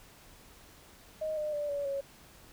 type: tone with pitch steps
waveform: sine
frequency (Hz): 624 / 605.5 / 587.6 / 570.2 / 553.4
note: D#5 / D#5 / D5 / C#5 / C#5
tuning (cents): +5 / -47 / +1 / +49 / -3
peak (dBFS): -31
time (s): 1.21-2.01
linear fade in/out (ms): 10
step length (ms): 160
effects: pink hiss -56 dBFS RMS until 2.52 s